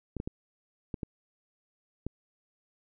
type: clicks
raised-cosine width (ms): 3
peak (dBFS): -21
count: 6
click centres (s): 0.167 / 0.201 / 0.275 / 0.942 / 1.032 / 2.066
effects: none